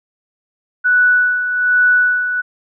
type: tone with tremolo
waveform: sine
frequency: 1480 Hz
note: F#6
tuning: in tune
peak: -8 dBFS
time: 0.84-2.42 s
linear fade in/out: 20 ms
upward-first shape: sine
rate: 1.2 Hz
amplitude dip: 60%
effects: none